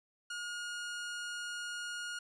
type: tone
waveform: sawtooth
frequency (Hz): 1432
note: F6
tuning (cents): +43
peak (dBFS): -35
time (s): 0.3-2.19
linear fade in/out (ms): 5
effects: resampled to 22050 Hz